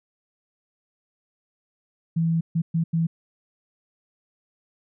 sine tone bursts at uneven times, 164.81 Hz, E3, in tune, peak -19 dBFS, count 4, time 2.16-2.41 / 2.55-2.62 / 2.74-2.84 / 2.93-3.07 s, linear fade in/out 10 ms, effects none

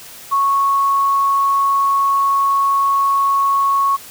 sine tone, 1105 Hz, C#6, 6 cents flat, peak -12 dBFS, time 0.31-3.97 s, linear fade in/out 20 ms, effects white hiss -37 dBFS RMS until 4.1 s

